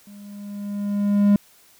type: tone with level ramp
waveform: triangle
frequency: 203.5 Hz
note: G#3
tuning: 35 cents flat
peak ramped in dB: -39 to -9 dBFS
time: 0.07-1.36 s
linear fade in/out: 2 ms
effects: white hiss -54 dBFS RMS until 1.79 s